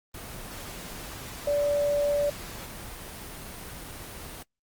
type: tone in noise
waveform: sine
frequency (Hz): 579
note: D5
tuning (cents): -25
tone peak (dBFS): -22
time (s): 1.47-2.3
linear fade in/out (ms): 5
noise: pink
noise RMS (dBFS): -40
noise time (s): 0.14-4.43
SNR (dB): +15
effects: noise-tail reverb RT60 0.1 s tail -24 dB re dry + Opus 24 kbps